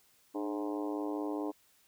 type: harmonic tone with a mistuned harmonic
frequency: 104.8 Hz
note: G#2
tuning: 16 cents sharp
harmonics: 3 / 4 / 5 / 6 / 7 / 8 / 9 / 10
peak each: -35 / -40 / -44 / -46 / -47 / -47 / -48 / -50 dBFS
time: 0.34-1.52 s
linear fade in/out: 20 ms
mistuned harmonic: 3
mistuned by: -70 cents
effects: white hiss -67 dBFS RMS until 1.87 s